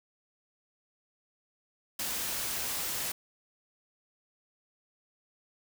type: noise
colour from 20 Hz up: white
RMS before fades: -34 dBFS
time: 1.99-3.12 s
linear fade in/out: 5 ms
effects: none